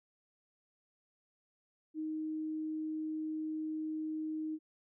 sine tone, 312.2 Hz, D#4, 6 cents sharp, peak -35 dBFS, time 1.94-4.59 s, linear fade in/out 50 ms, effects none

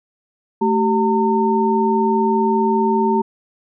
sine tone cluster, 220 / 384.9 / 910 Hz, A3 / G4 / A#5, 0 / -32 / -42 cents, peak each -18 dBFS, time 0.61-3.22 s, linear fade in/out 10 ms, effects none

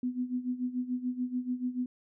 sine tone with tremolo, 249.8 Hz, B3, 20 cents sharp, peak -27 dBFS, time 0.03-1.86 s, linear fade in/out 2 ms, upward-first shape sine, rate 6.9 Hz, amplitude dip 80%, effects none

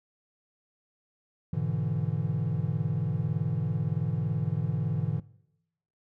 triangle chord, E dominant seventh, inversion first, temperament equal, 103.83 / 123.47 / 146.83 / 164.81 Hz, G#2 / B2 / D3 / E3, 0 / 0 / 0 / 0 cents, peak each -32 / -31 / -29 / -30 dBFS, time 1.53-5.2 s, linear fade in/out 5 ms, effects noise-tail reverb RT60 0.9 s tail -22 dB re dry

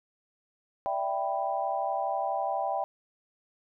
sine chord, E minor seventh, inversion third, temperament equal, 587.3 / 659.3 / 784 / 987.8 Hz, D5 / E5 / G5 / B5, 0 / 0 / 0 / 0 cents, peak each -35 / -33 / -30 / -36 dBFS, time 0.86-2.84 s, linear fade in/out 0 ms, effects none

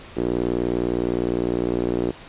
sawtooth tone with band-pass filter, 59.9 Hz, A#1, 48 cents sharp, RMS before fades -23 dBFS, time 0.16-2.12 s, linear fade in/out 20 ms, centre 360 Hz, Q 3, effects pink hiss -42 dBFS RMS until 2.28 s + resampled to 8000 Hz

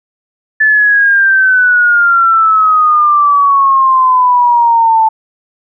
sine exponential sweep, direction down, 1748 to 878 Hz, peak -5 dBFS, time 0.6-5.09 s, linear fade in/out 10 ms, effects none

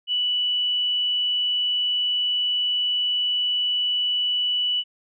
sine tone, 2960 Hz, F#7, in tune, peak -20 dBFS, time 0.07-4.84 s, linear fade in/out 50 ms, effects none

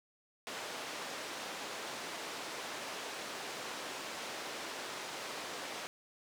pink band-pass noise, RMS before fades -43 dBFS, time 0.47-5.87 s, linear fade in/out 0 ms, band 390 to 6700 Hz, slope 12 dB/octave, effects none

